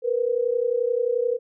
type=tone pair together; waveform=sine; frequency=466.2 / 497.6 Hz; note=A#4 / B4; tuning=0 / +13 cents; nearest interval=minor second; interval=113 cents; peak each=-23 dBFS; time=0.02-1.39 s; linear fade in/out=50 ms; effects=none